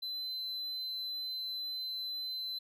triangle tone, 4049 Hz, B7, 42 cents sharp, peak -35 dBFS, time 0.02-2.59 s, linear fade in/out 10 ms, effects none

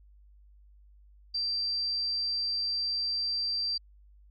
sine tone, 4699 Hz, D8, in tune, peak -28 dBFS, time 1.34-3.78 s, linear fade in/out 10 ms, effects added 50 Hz sine -54 dBFS peak until 4.3 s

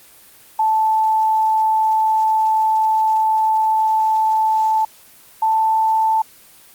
sine tone pair in turn, 876 / 882.6 Hz, A5 / A5, -8 / +5 cents, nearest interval unison, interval 13 cents, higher second, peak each -13 dBFS, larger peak neither, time 0.59-4.85 / 5.42-6.22 s, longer first, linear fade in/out 5 ms, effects white hiss -46 dBFS RMS until 6.74 s + Opus 24 kbps

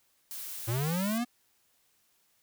blue noise, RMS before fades -40 dBFS, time 0.31-1.18 s, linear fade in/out 0 ms
square linear sweep, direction up, 108.1 to 246.9 Hz, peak -29 dBFS, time 0.67-1.25 s, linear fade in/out 20 ms
effects white hiss -70 dBFS RMS until 2.42 s

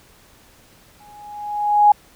sine tone with exponential growth, 830.6 Hz, G#5, in tune, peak -6 dBFS, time 1-1.92 s, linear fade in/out 5 ms, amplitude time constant 200 ms, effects pink hiss -51 dBFS RMS until 2.15 s

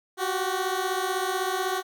15% pulse beating tone pair, 367.1 / 383.1 Hz, F#4 / G4, -14 / -40 cents, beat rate 16 Hz, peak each -22 dBFS, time 0.17-1.83 s, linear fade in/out 50 ms, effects none

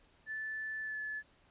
sine tone with pitch glide, 1750 to 1725.9 Hz, A6 to A6, -10 to -34 cents, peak -37 dBFS, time 0.26-1.23 s, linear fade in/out 50 ms, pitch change -24 cents, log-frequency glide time 0.82-0.98 s, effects pink hiss -67 dBFS RMS until 1.5 s + resampled to 8000 Hz

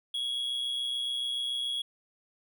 triangle tone with amplitude modulation, 3331 Hz, G#7, 4 cents sharp, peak -26 dBFS, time 0.14-1.82 s, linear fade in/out 5 ms, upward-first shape sine, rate 127 Hz, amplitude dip 50%, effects none

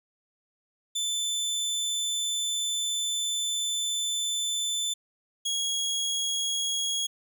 25% pulse tone pair in turn, 3523 / 3314 Hz, A7 / G#7, +1 / -4 cents, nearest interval minor second, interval 105 cents, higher first, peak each -23 / -23 dBFS, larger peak neither, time 0.95-4.94 / 5.45-7.07 s, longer first, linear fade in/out 10 ms, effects none

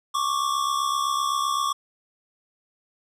square tone pair together, 1099.2 / 1167 Hz, C#6 / D6, -15 / -11 cents, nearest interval minor second, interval 104 cents, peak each -26 dBFS, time 0.14-1.73 s, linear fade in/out 10 ms, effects low-pass 11000 Hz 12 dB/octave

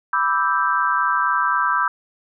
sine chord, E minor seventh, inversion second, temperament equal, 987.8 / 1174.7 / 1318.5 / 1568 Hz, B5 / D6 / E6 / G6, 0 / 0 / 0 / 0 cents, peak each -22 dBFS, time 0.13-1.88 s, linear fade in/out 2 ms, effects none

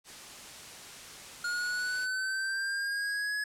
white noise, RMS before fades -46 dBFS, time 0.04-2.08 s, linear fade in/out 50 ms
square linear sweep, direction up, 1426 to 1693 Hz, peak -31 dBFS, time 1.44-3.44 s, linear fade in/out 5 ms
effects low-pass 9000 Hz 12 dB/octave

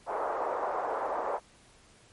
pink band-pass noise, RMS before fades -32 dBFS, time 0.06-1.4 s, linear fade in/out 50 ms, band 510 to 1100 Hz, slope 24 dB/octave, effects pink hiss -59 dBFS RMS until 2.12 s + MP3 48 kbps

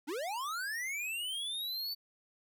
square linear sweep, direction up, 260.7 to 4560 Hz, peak -36 dBFS, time 0.07-1.95 s, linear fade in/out 20 ms, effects none

